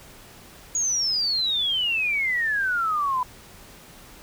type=exponential sweep; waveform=sine; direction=down; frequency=6800 to 987.8 Hz; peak=-21 dBFS; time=0.75-3.23 s; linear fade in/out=2 ms; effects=pink hiss -47 dBFS RMS until 4.22 s